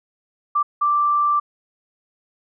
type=tone bursts at uneven times; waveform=sine; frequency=1174.7 Hz; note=D6; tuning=in tune; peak=-15 dBFS; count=2; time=0.55-0.63 / 0.81-1.4 s; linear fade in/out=10 ms; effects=none